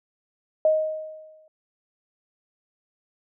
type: tone with exponential decay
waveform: sine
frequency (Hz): 625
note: D#5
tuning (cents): +8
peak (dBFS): -14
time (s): 0.65-1.48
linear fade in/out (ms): 2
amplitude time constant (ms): 180
effects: none